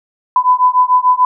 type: beating tone pair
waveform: sine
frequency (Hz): 999 / 1005.8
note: B5 / B5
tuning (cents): +20 / +31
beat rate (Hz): 6.8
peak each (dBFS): -11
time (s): 0.36-1.25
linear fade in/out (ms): 2
effects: none